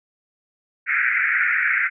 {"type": "band-pass noise", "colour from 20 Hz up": "white", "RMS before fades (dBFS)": -20, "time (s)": [0.86, 1.9], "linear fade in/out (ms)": 50, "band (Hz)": [1400, 2300], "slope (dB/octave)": 96, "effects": []}